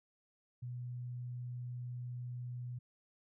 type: tone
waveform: sine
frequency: 123 Hz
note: B2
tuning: 7 cents flat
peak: -40 dBFS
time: 0.62-2.79 s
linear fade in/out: 10 ms
effects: none